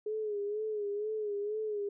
sine tone with vibrato, 419.8 Hz, G#4, 19 cents sharp, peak -32 dBFS, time 0.06-1.89 s, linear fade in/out 5 ms, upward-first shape sine, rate 2.1 Hz, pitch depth 64 cents each way, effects none

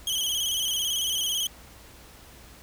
sawtooth tone with vibrato, 3136 Hz, G7, in tune, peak -22 dBFS, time 0.07-1.47 s, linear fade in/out 2 ms, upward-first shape square, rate 18 Hz, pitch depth 60 cents each way, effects added 60 Hz sine -54 dBFS peak until 2.62 s + pink hiss -50 dBFS RMS until 2.62 s

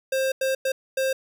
square tone bursts at uneven times, 530 Hz, C5, 22 cents sharp, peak -22 dBFS, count 4, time 0.12-0.32 / 0.41-0.55 / 0.65-0.72 / 0.97-1.13 s, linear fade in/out 5 ms, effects none

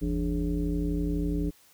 sine tone with frequency modulation, 170 Hz, F3, 46 cents flat, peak -25 dBFS, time 0.01-1.51 s, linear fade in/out 20 ms, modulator 124 Hz, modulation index 1.5, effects white hiss -59 dBFS RMS until 1.73 s

